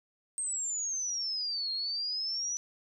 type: exponential two-way sweep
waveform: sine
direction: down then up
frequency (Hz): 8470 to 4214 to 5950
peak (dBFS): -31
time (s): 0.38-2.57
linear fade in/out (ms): 0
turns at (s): 1.72
effects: none